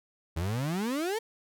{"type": "exponential sweep", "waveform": "35% pulse", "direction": "up", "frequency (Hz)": [77.6, 466.2], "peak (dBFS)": -27, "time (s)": [0.36, 1.19], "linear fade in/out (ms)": 10, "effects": []}